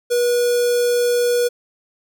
square tone with notch filter, 483.7 Hz, B4, 36 cents flat, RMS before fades -17 dBFS, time 0.1-1.49 s, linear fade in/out 20 ms, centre 2000 Hz, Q 0.81, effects none

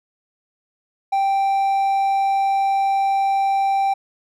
triangle tone, 784 Hz, G5, in tune, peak -14 dBFS, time 1.12-3.94 s, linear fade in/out 10 ms, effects none

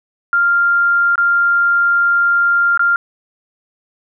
sine tone with dropouts, 1395 Hz, F6, 2 cents flat, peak -10 dBFS, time 0.33-2.96 s, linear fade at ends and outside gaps 1 ms, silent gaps 1.156-1.179 / 2.775-2.794 s, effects none

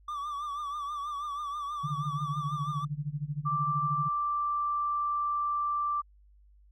triangle tone with vibrato, 1167 Hz, D6, 11 cents flat, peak -31 dBFS, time 0.08-2.85 s, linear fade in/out 5 ms, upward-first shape triangle, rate 6.2 Hz, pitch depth 77 cents each way
sine tone with tremolo, 146.83 Hz, D3, in tune, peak -28 dBFS, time 1.83-4.09 s, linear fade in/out 20 ms, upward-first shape sine, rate 13 Hz, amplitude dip 90%
sine tone, 1174.7 Hz, D6, in tune, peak -27 dBFS, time 3.45-6.02 s, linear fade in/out 20 ms
effects added 50 Hz sine -56 dBFS peak until 6.71 s

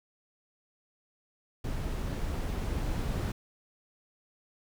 brown noise with level ramp, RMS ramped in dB -34 to -31 dBFS, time 1.64-3.32 s, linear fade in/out 5 ms, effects none

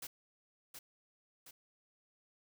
white noise with echo, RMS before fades -45 dBFS, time 0.02-0.07 s, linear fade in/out 5 ms, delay 720 ms, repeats 2, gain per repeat -5 dB, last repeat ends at 1.51 s, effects none

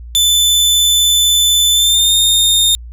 sawtooth tone with pitch glide, 3516 to 3659 Hz, A7 to A#7, -2 to -33 cents, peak -6 dBFS, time 0.15-2.75 s, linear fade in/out 0 ms, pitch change +69 cents, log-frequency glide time 1.72-2.14 s, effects added 59 Hz sine -28 dBFS peak until 2.92 s

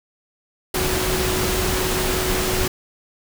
sine tone in noise, 370 Hz, F#4, in tune, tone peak -25 dBFS, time 0.74-2.68 s, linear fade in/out 5 ms, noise pink, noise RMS -22 dBFS, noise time 0.74-2.68 s, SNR -6 dB, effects none

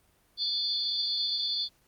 sine tone cluster, 3474 / 4333 / 4693 Hz, A7 / C#8 / D8, -23 / -40 / -2 cents, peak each -31 dBFS, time 0.37-1.69 s, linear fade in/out 50 ms, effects pink hiss -66 dBFS RMS until 1.87 s + Opus 24 kbps

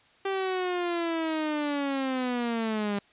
sawtooth linear sweep, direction down, 392 to 199.7 Hz, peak -23 dBFS, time 0.25-2.99 s, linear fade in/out 5 ms, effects white hiss -60 dBFS RMS until 3.12 s + resampled to 8000 Hz

